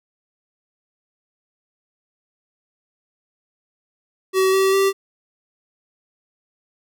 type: tone with pitch steps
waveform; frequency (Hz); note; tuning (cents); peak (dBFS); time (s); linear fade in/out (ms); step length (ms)
square; 379.4 / 384.7 / 390.1; F#4 / G4 / G4; +43 / -33 / -8; -15; 4.33-4.93; 50; 200
effects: none